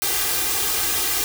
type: noise with comb filter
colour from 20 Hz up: white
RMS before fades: -22 dBFS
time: 0.02-1.24 s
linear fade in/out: 0 ms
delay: 2.5 ms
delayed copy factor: +0.8
effects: none